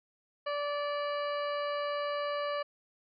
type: harmonic tone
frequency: 581 Hz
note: D5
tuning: 19 cents flat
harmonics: 1 / 2 / 3 / 4 / 5 / 7 / 8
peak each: -33 / -36 / -43 / -47 / -46 / -51 / -51 dBFS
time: 0.46-2.63 s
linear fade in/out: 10 ms
effects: none